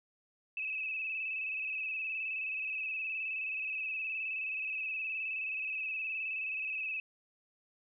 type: tone with vibrato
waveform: sine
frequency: 2587 Hz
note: E7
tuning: 33 cents flat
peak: -34 dBFS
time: 0.57-7 s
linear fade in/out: 2 ms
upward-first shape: square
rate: 19 Hz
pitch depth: 36 cents each way
effects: none